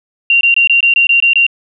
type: tone bursts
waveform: sine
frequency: 2765 Hz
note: F7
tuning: 18 cents flat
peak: -6 dBFS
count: 9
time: 0.3-1.466 s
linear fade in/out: 2 ms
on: 110 ms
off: 22 ms
effects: none